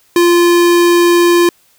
square tone, 346.7 Hz, F4, 13 cents flat, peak -7 dBFS, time 0.16-1.49 s, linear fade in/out 2 ms, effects white hiss -52 dBFS RMS until 1.78 s

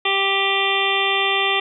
harmonic tone with a mistuned harmonic, 392 Hz, G4, in tune, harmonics 1 / 2 / 3 / 5 / 6 / 7 / 8 / 9, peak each -25 / -25 / -25 / -25 / -25 / -25 / -25 / -25 dBFS, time 0.05-1.6 s, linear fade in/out 5 ms, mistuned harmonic 6, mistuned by +27 cents, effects none

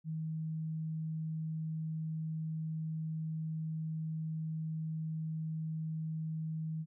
sine tone, 158.7 Hz, D#3, 35 cents sharp, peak -35 dBFS, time 0.04-6.86 s, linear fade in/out 50 ms, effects none

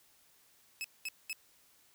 sawtooth tone bursts, 2589 Hz, E7, 32 cents flat, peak -33 dBFS, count 3, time 0.81-1.329 s, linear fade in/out 0 ms, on 33 ms, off 210 ms, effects white hiss -66 dBFS RMS until 1.94 s

